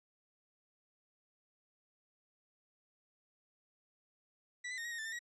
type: tone with pitch steps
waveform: 40% pulse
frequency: 1961 / 2012 / 1847 / 1897 / 1856 / 1765 / 1803 / 1909 Hz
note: B6 / B6 / A#6 / A#6 / A#6 / A6 / A6 / A#6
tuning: -13 / +32 / -16 / +30 / -8 / +5 / +42 / +41 cents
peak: -39 dBFS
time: 4.64-5.192 s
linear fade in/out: 10 ms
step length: 69 ms
effects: resampled to 24000 Hz + 13-bit